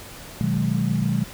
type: chord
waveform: sine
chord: G# minor seventh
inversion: first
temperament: equal with one note detuned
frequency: 123.47 / 155.56 / 185 / 210.8 Hz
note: B2 / D#3 / F#3 / G#3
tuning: 0 / 0 / 0 / +26 cents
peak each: -25 dBFS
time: 0.41-1.24 s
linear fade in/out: 0 ms
effects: pink hiss -40 dBFS RMS until 1.33 s